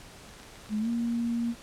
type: clicks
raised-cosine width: 0.2 ms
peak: -33 dBFS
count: 11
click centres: 0.291 / 0.338 / 0.399 / 0.431 / 0.557 / 0.66 / 0.692 / 0.729 / 0.784 / 0.853 / 0.931 s
type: tone with pitch glide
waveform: sine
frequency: 212.6 to 234.5 Hz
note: G#3 to A#3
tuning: +41 to +11 cents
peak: -26 dBFS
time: 0.69-1.55 s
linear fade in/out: 50 ms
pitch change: +170 cents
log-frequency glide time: 0.79-0.89 s
effects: pink hiss -49 dBFS RMS until 1.62 s + low-pass 10000 Hz 12 dB/octave